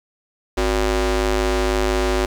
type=ring-modulated tone; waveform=sawtooth; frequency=210 Hz; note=G#3; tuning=19 cents sharp; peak=-10 dBFS; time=0.57-2.26 s; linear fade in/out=10 ms; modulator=158 Hz; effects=low-pass 8000 Hz 12 dB/octave + 7-bit